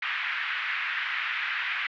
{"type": "band-pass noise", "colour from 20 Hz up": "white", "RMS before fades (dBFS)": -30, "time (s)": [0.02, 1.87], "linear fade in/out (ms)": 5, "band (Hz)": [1400, 2500], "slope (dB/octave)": 24, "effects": ["low-pass 4000 Hz 12 dB/octave"]}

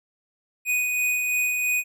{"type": "tone with tremolo", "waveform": "square", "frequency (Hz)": 2485, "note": "D#7", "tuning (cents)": -3, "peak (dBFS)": -21, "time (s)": [0.65, 1.84], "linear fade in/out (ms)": 50, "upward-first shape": "sine", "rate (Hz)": 3, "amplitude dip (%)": 30, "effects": []}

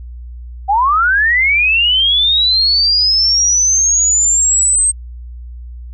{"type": "linear sweep", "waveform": "sine", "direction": "up", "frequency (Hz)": [758, 8372], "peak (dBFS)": -9, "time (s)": [0.68, 4.92], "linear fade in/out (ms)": 20, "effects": ["added 60 Hz sine -27 dBFS peak until 5.93 s"]}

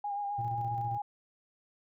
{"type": "tone with vibrato", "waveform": "sine", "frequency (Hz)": 813, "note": "G#5", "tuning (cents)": -37, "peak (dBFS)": -32, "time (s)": [0.04, 1.02], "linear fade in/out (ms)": 5, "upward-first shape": "sine", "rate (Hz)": 7.7, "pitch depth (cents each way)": 29}
{"type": "tone with tremolo", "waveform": "triangle", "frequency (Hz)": 117, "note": "A#2", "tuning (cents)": 7, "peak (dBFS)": -32, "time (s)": [0.38, 0.98], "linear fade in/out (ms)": 10, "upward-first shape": "square", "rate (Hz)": 15, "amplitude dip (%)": 45}
{"effects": []}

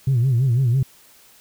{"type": "tone with vibrato", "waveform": "sine", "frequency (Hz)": 125.6, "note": "B2", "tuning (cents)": 30, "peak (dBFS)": -13, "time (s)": [0.07, 0.83], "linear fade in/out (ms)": 5, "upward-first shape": "sine", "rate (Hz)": 6, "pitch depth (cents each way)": 150, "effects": ["tanh soft clip ceiling -12 dBFS", "white hiss -51 dBFS RMS until 1.4 s"]}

